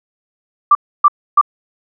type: tone bursts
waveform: sine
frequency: 1174.7 Hz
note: D6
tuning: in tune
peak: -4 dBFS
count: 3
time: 0.71-1.413 s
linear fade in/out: 5 ms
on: 41 ms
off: 290 ms
effects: none